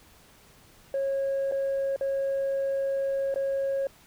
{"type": "tone with dropouts", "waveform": "sine", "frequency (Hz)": 546, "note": "C#5", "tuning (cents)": -26, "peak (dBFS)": -23, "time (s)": [0.94, 3.87], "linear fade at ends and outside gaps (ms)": 2, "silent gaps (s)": [[1.514, 1.521], [1.962, 2.01], [3.342, 3.359]], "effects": ["tanh soft clip ceiling -23 dBFS", "pink hiss -56 dBFS RMS until 4.06 s"]}